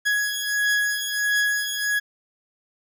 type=beating tone pair; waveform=40% pulse; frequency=1670 / 1671.5 Hz; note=G#6 / G#6; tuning=+9 / +11 cents; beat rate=1.5 Hz; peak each=-22 / -25 dBFS; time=0.05-2 s; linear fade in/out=20 ms; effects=none